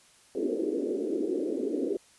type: band-pass noise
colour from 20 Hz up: white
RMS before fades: -30 dBFS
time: 0.35-1.97 s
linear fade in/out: 2 ms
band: 260 to 460 Hz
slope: 48 dB/octave
effects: white hiss -59 dBFS RMS until 2.18 s + resampled to 24000 Hz